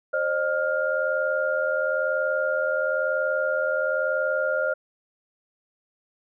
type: tone cluster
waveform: sine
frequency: 530 / 611 / 1408 Hz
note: C5 / D#5 / F6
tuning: +22 / -32 / +14 cents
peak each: -26 dBFS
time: 0.13-4.74 s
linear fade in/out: 10 ms
effects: none